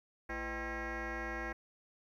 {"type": "tone with frequency modulation", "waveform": "sine", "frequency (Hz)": 784, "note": "G5", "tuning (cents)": 0, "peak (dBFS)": -35, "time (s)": [0.29, 1.53], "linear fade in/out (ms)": 10, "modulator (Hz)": 280, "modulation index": 4.6, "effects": ["tanh soft clip ceiling -35 dBFS", "12-bit"]}